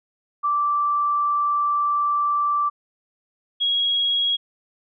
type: tone pair in turn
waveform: sine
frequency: 1169 / 3306 Hz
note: D6 / G#7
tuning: -8 / -9 cents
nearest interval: octave + tritone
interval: 1799 cents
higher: second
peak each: -18 dBFS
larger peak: neither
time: 0.43-2.7 / 3.6-4.37 s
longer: first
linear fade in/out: 20 ms
effects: none